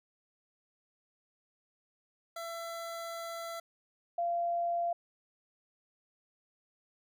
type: tone pair in turn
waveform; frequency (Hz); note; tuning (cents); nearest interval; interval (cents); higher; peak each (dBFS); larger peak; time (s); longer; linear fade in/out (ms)
25% pulse / sine; 671 / 688.7; E5 / F5; +31 / -24; unison; 45; second; -35 / -29; second; 2.36-3.6 / 4.18-4.93; first; 5
effects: none